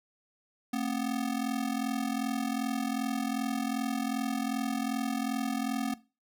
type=ring-modulated tone; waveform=square; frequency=246.5 Hz; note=B3; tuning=3 cents flat; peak=-27 dBFS; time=0.73-5.94 s; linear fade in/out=2 ms; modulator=21.3 Hz; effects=noise-tail reverb RT60 0.3 s tail -19 dB re dry